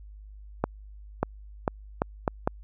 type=accelerating click train; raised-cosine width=1 ms; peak=-9 dBFS; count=6; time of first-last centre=0.64-2.475 s; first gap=590 ms; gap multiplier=0.76; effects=added 51 Hz sine -43 dBFS peak until 2.63 s